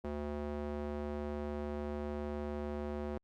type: tone with band-pass filter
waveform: square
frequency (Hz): 73.42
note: D2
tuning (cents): 0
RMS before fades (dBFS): -39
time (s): 0.04-3.18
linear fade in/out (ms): 5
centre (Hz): 440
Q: 0.89
effects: Opus 48 kbps